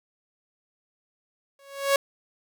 sawtooth tone with exponential growth, 554.4 Hz, C#5, in tune, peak -12 dBFS, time 1.59-1.96 s, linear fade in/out 2 ms, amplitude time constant 80 ms, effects none

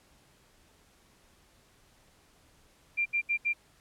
sine tone bursts, 2378 Hz, D7, 21 cents sharp, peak -25 dBFS, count 4, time 2.97-3.535 s, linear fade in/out 20 ms, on 88 ms, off 71 ms, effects pink hiss -63 dBFS RMS until 3.8 s + low-pass 12000 Hz 12 dB/octave

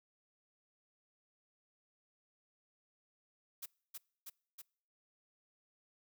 blue noise with echo, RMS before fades -44 dBFS, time 3.62-3.66 s, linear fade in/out 10 ms, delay 320 ms, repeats 3, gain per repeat -2 dB, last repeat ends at 4.62 s, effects noise-tail reverb RT60 0.6 s tail -26 dB re dry

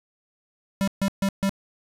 square tone bursts, 196 Hz, G3, in tune, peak -21 dBFS, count 4, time 0.81-1.494 s, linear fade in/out 0 ms, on 66 ms, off 140 ms, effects resampled to 32000 Hz + 8-bit

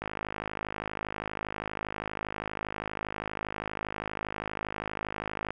click train, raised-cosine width 0.5 ms, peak -18 dBFS, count 289, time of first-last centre 0.02-5.506 s, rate 52.5 Hz, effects none

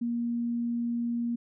sine tone, 236.3 Hz, A#3, 24 cents sharp, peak -27 dBFS, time 0.01-1.36 s, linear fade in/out 10 ms, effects none

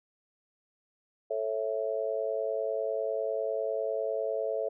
sine chord, A major, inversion none, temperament just, 440 / 550 / 660 Hz, A4 / C#5 / E5, 0 / -14 / +2 cents, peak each -33 dBFS, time 1.3-4.69 s, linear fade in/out 10 ms, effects none

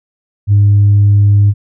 sine tone, 101.9 Hz, G#2, 32 cents flat, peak -3 dBFS, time 0.47-1.54 s, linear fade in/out 50 ms, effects tanh soft clip ceiling -2 dBFS

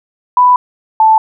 sine tone pair in turn, 992 / 878.7 Hz, B5 / A5, +7 / -3 cents, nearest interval major second, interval 210 cents, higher first, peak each -4 dBFS, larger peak neither, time 0.37-0.56 / 1-1.18 s, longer first, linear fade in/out 2 ms, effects none

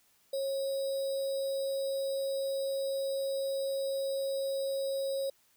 sine tone with sample-and-hold, 544 Hz, C#5, 33 cents flat, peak -30 dBFS, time 0.33-5.3 s, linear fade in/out 5 ms, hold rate 4410 Hz, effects white hiss -68 dBFS RMS until 5.56 s

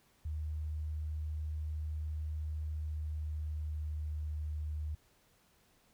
sine tone with pitch glide, 76.9 to 76.15 Hz, D#2 to D#2, -20 to -37 cents, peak -35 dBFS, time 0.25-4.95 s, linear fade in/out 5 ms, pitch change -17 cents, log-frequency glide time 2.69-4.29 s, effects pink hiss -69 dBFS RMS until 5.93 s

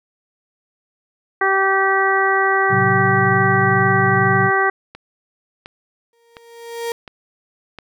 harmonic tone, 387.3 Hz, G4, 21 cents flat, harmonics 1 / 2 / 3 / 4 / 5, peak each -20 / -20 / -20 / -20 / -20 dBFS, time 1.41-4.7 s, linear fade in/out 5 ms
sine chord, F# diminished, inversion first, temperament just, 111 / 133.2 / 185 Hz, A2 / C3 / F#3, +16 / +31 / 0 cents, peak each -22 dBFS, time 2.69-4.51 s, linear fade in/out 50 ms
click train, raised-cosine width 0.3 ms, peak -19 dBFS, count 5, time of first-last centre 4.95-7.787 s, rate 1.41 Hz
35% pulse tone with exponential growth, 466.2 Hz, A#4, in tune, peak -18 dBFS, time 6.13-6.92 s, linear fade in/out 1 ms, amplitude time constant 170 ms
effects none

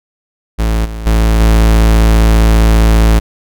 45% pulse tone with level steps, 55 Hz, A1, in tune, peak -10 / -20 / -7 / -5 dBFS, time 0.58-3.2 s, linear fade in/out 20 ms, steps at 0.85 / 1.06 / 1.4 s, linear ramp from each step 5 ms, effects none

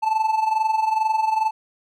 triangle tone with amplitude modulation, 876 Hz, A5, 8 cents flat, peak -13 dBFS, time 0.02-1.51 s, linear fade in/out 20 ms, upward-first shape sine, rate 22.3 Hz, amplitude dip 70%, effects none

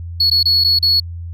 triangle tone with dropouts, 4375 Hz, C#8, 24 cents flat, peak -8 dBFS, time 0.2-1 s, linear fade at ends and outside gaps 5 ms, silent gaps 0.3-0.313 / 0.43-0.455 / 0.639-0.645 / 0.789-0.826 s, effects tanh soft clip ceiling -6 dBFS + added 85 Hz sine -25 dBFS peak until 1.33 s

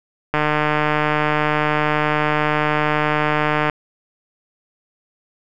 click train, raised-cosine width 0.5 ms, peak -3 dBFS, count 508, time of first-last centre 0.34-3.698 s, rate 151 Hz, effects none

